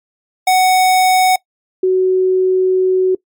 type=tone pair in turn; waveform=square / sine; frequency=744 / 372.8 Hz; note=F#5 / F#4; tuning=+9 / +13 cents; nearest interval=octave; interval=1196 cents; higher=first; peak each=-9 dBFS; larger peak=neither; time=0.47-1.36 / 1.83-3.15 s; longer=second; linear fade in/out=5 ms; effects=noise-tail reverb RT60 0.1 s tail -21 dB re dry + MP3 96 kbps